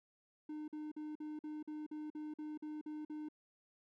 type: tone bursts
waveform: triangle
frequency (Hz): 304.2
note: D#4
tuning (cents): -39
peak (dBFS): -40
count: 12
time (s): 0.49-3.287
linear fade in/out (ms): 5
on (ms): 190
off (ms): 47
effects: none